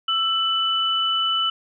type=tone pair together; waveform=sine; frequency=1327.3 / 2990 Hz; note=E6 / F#7; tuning=+12 / +17 cents; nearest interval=octave + major second; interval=1405 cents; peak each=-24 / -20 dBFS; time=0.08-1.5 s; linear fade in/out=5 ms; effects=none